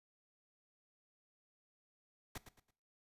pink noise with echo, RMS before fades -45 dBFS, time 2.35-2.38 s, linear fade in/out 5 ms, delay 110 ms, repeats 3, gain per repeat -10 dB, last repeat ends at 2.71 s, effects noise-tail reverb RT60 0.5 s tail -18 dB re dry + resampled to 32000 Hz

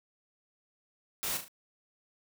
white noise with echo, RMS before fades -34 dBFS, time 1.23-1.37 s, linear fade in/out 0 ms, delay 37 ms, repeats 3, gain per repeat -7 dB, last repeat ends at 1.481 s, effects none

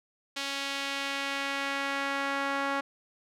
sawtooth tone with band-pass filter sweep, 277.2 Hz, C#4, in tune, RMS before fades -32 dBFS, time 0.36-2.81 s, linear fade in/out 10 ms, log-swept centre 3700 to 1300 Hz, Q 1.1, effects none

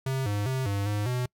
square tone with pitch steps, 132.9 / 102.7 / 131.4 / 100.2 / 103.9 / 124.8 Hz, C3 / G#2 / C3 / G2 / G#2 / B2, +27 / -19 / +8 / +38 / +1 / +19 cents, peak -27 dBFS, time 0.06-1.26 s, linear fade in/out 5 ms, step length 200 ms, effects noise-tail reverb RT60 0.1 s tail -26 dB re dry

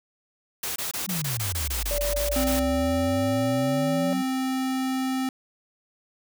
white noise bursts, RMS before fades -30 dBFS, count 13, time 0.63-2.596 s, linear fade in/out 5 ms, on 130 ms, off 23 ms
sine exponential two-way sweep, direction down then up, 196 to 43.36 to 196 Hz, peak -28 dBFS, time 1.07-4.23 s, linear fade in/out 20 ms, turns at 1.95 s
sine tone with pitch glide, 580 to 572 Hz, D5 to D5, -22 to -46 cents, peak -26 dBFS, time 1.91-4.13 s, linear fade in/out 0 ms, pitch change -24 cents, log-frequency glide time 2.43-3.01 s
square tone, 261.6 Hz, C4, in tune, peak -25 dBFS, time 2.36-5.29 s, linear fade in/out 2 ms
effects none

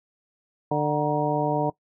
harmonic tone with a mistuned harmonic, 148.9 Hz, D3, 24 cents sharp, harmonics 1 / 2 / 3 / 4 / 5 / 6, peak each -28 / -28 / -28 / -28 / -28 / -28 dBFS, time 0.71-1.7 s, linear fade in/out 5 ms, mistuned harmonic 6, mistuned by +95 cents, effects noise-tail reverb RT60 0.1 s tail -20 dB re dry

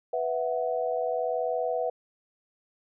sine chord, B suspended fourth, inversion none, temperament equal, 493.9 / 659.3 / 740 Hz, B4 / E5 / F#5, 0 / 0 / 0 cents, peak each -29 / -30 / -32 dBFS, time 0.13-1.9 s, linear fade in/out 5 ms, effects none

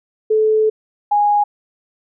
sine tone pair in turn, 434.1 / 826.1 Hz, A4 / G#5, -23 / -9 cents, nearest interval major seventh, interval 1114 cents, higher second, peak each -11 dBFS, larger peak neither, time 0.3-0.7 / 1.11-1.44 s, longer first, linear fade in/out 10 ms, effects none

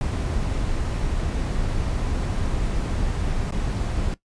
brown noise with dropouts, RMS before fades -24 dBFS, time 0.01-4.14 s, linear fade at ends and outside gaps 1 ms, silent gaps 3.508-3.522 s, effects noise-tail reverb RT60 0.1 s tail -17 dB re dry + resampled to 22050 Hz

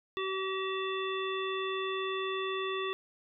harmonic tone with a mistuned harmonic, 382 Hz, G4, 45 cents flat, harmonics 1 / 3 / 5 / 7 / 9, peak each -34 / -37 / -42 / -42 / -41 dBFS, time 0.17-2.93 s, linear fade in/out 0 ms, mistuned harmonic 9, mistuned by +24 cents, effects none

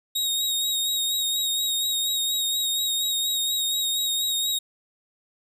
sawtooth tone with vibrato, 3761 Hz, A#7, 15 cents sharp, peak -20 dBFS, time 0.15-4.59 s, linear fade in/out 10 ms, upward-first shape sine, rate 4.2 Hz, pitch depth 29 cents each way, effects none

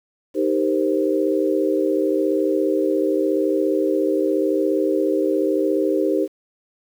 sine chord, C minor seventh, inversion first, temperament equal, 311.1 / 392 / 466.2 / 523.3 Hz, Eb4 / G4 / Bb4 / C5, 0 / 0 / 0 / 0 cents, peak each -21 / -21 / -26 / -23 dBFS, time 0.34-6.28 s, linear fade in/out 50 ms, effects 8-bit

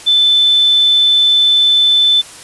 sine tone, 3520 Hz, A7, in tune, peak -7 dBFS, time 0.06-2.22 s, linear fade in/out 20 ms, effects white hiss -34 dBFS RMS until 2.43 s + resampled to 24000 Hz

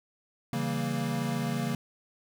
square chord, C# diminished seventh, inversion none, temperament equal with one note detuned, 138.59 / 164.81 / 193.75 / 233.1 Hz, C#3 / E3 / G3 / Bb3, 0 / 0 / -20 / 0 cents, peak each -34 / -36 / -38 / -33 dBFS, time 0.53-1.75 s, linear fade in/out 2 ms, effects none

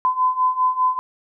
sine beating tone pair, 1014 / 1019 Hz, B5 / C6, +45 / -46 cents, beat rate 5 Hz, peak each -21 / -18 dBFS, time 0.05-0.99 s, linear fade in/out 0 ms, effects none

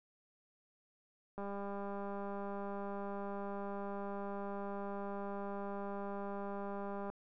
click train, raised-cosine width 1 ms, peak -30 dBFS, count 1145, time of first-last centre 1.38-7.1 s, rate 200 Hz, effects none

